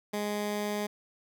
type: tone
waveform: 15% pulse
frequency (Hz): 207.7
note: G#3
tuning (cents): 0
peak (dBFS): -24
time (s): 0.13-0.87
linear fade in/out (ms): 10
effects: none